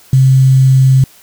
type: tone with quantisation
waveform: sine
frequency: 132.1 Hz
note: C3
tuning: 17 cents sharp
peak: -4 dBFS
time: 0.13-1.04 s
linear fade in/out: 2 ms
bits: 5
effects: white hiss -43 dBFS RMS until 1.22 s